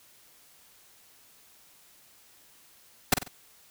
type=noise with echo; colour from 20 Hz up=pink; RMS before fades=-19 dBFS; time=3.12-3.14 s; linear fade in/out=5 ms; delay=47 ms; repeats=3; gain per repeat=-8 dB; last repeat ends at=3.281 s; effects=white hiss -58 dBFS RMS until 3.7 s